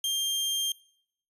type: tone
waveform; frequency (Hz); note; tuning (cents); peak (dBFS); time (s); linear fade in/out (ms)
sawtooth; 3188; G7; +28; -23; 0.04-0.72; 2
effects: noise-tail reverb RT60 0.7 s tail -23 dB re dry + resampled to 32000 Hz